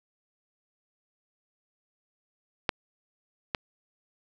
clicks, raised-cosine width 0.3 ms, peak -7 / -11 dBFS, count 2, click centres 2.692 / 3.548 s, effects none

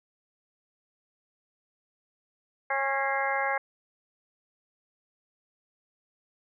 harmonic tone with a mistuned harmonic, 273.4 Hz, C#4, 24 cents flat, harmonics 2 / 3 / 4 / 5 / 6 / 7 / 8, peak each -33 / -30 / -34 / -38 / -32 / -38 / -33 dBFS, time 2.7-3.58 s, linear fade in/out 5 ms, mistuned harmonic 8, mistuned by -71 cents, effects none

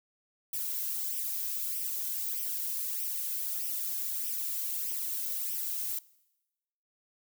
violet noise with flanger, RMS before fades -34 dBFS, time 0.53-5.99 s, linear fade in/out 5 ms, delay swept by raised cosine 0.35 to 1.95 ms, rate 1.6 Hz, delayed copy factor +0.6, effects noise-tail reverb RT60 1.0 s tail -22 dB re dry

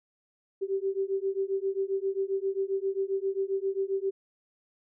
sine beating tone pair, 385 / 392.5 Hz, G4 / G4, -31 / +2 cents, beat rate 7.5 Hz, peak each -30 dBFS, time 0.61-4.11 s, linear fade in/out 20 ms, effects none

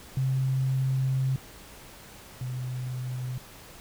sine tone pair in turn, 132.2 / 126.49 Hz, C3 / B2, +18 / +42 cents, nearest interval minor second, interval 76 cents, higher first, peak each -23 / -30 dBFS, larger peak first, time 0.17-1.36 / 2.41-3.38 s, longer first, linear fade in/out 2 ms, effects pink hiss -48 dBFS RMS until 3.8 s

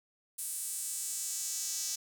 square tone with high-pass filter sweep, 177.1 Hz, F3, 24 cents sharp, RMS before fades -37 dBFS, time 0.38-1.96 s, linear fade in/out 10 ms, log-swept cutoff 9500 to 6100 Hz, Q 2.6, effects none

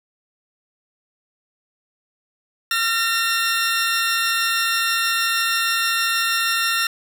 20% pulse tone pair together, 1368 / 1826.1 Hz, F6 / A#6, -36 / -36 cents, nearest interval perfect fourth, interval 500 cents, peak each -16 dBFS, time 2.71-6.87 s, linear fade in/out 2 ms, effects none

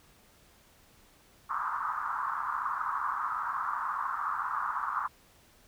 white band-pass noise, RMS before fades -33 dBFS, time 1.49-5.08 s, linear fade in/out 20 ms, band 1000 to 1300 Hz, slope 48 dB/octave, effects pink hiss -61 dBFS RMS until 5.67 s

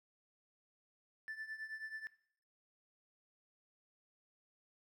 triangle tone with tremolo, 1760 Hz, A6, in tune, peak -37 dBFS, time 1.28-2.07 s, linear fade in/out 0 ms, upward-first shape triangle, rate 9.3 Hz, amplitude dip 85%, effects noise-tail reverb RT60 0.6 s tail -20 dB re dry + tanh soft clip ceiling -37 dBFS

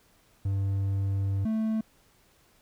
triangle tone pair in turn, 98 / 220 Hz, G2 / A3, 0 / 0 cents, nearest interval octave + major second, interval 1400 cents, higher second, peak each -23 dBFS, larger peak neither, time 0.45-1.45 / 1.45-1.81 s, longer first, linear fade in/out 5 ms, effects pink hiss -63 dBFS RMS until 2.61 s

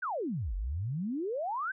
sine exponential two-way sweep, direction down then up, 1612 to 43.65 to 1612 Hz, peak -31 dBFS, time 0.02-1.72 s, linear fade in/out 10 ms, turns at 0.55 s, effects none

